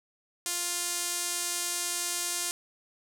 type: tone with band-pass filter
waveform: sawtooth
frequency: 350.1 Hz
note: F4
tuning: 4 cents sharp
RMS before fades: -32 dBFS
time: 0.46-2.51 s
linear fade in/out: 0 ms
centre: 8400 Hz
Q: 1.5
effects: none